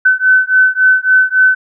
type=beating tone pair; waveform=sine; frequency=1515 / 1518.6 Hz; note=F#6 / F#6; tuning=+40 / +45 cents; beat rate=3.6 Hz; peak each=-10 dBFS; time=0.05-1.55 s; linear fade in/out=10 ms; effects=none